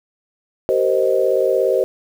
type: chord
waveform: sine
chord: C minor seventh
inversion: second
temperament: equal with one note detuned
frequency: 385.3 / 466.2 / 523.3 / 622.3 Hz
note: G4 / Bb4 / C5 / Eb5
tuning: -30 / 0 / 0 / 0 cents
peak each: -19 / -21 / -17 / -21 dBFS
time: 0.69-1.84 s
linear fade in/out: 0 ms
effects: 7-bit